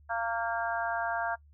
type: harmonic tone with a mistuned harmonic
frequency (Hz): 230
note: A#3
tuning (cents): -23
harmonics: 3 / 4 / 5 / 6 / 7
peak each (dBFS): -33 / -35 / -40 / -37 / -36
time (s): 0.09-1.36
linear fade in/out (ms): 20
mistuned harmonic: 6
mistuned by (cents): +20
effects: noise-tail reverb RT60 0.1 s tail -22 dB re dry + added 73 Hz sine -55 dBFS peak until 1.53 s